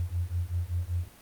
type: beating tone pair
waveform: sine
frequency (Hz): 84.9 / 90.1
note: F2 / F#2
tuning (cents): -48 / -45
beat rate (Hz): 5.2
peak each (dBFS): -31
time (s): 0-1.08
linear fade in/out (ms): 0
effects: pink hiss -53 dBFS RMS until 1.21 s + Opus 32 kbps